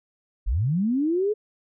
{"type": "linear sweep", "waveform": "sine", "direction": "up", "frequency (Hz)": [36.72, 435.4], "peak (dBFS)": -20, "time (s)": [0.46, 1.34], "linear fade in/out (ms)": 20, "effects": []}